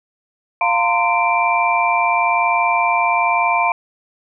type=tone cluster; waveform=sine; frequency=698 / 912 / 1033 / 2353 Hz; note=F5 / A#5 / C6 / D7; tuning=-1 / -38 / -22 / +3 cents; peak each=-19 dBFS; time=0.61-3.72 s; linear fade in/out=2 ms; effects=none